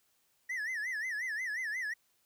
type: tone with vibrato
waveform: triangle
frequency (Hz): 1864.7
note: A#6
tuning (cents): 0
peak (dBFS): -32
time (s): 0.49-1.94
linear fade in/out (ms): 10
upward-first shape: sine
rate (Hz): 5.6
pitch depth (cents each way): 180
effects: white hiss -73 dBFS RMS until 2.25 s